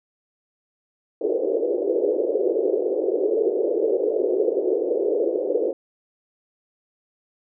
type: band-pass noise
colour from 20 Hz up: white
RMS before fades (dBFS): -22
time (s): 1.21-5.73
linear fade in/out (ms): 5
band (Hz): 360 to 500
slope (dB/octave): 48
effects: none